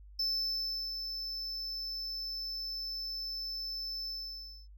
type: tone with ADSR envelope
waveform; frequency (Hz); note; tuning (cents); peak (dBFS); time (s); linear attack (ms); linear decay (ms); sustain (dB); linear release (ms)
triangle; 5274; E8; 0; -28; 0.19-4.68; 6; 720; -7; 600
effects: added 50 Hz sine -50 dBFS peak until 4.77 s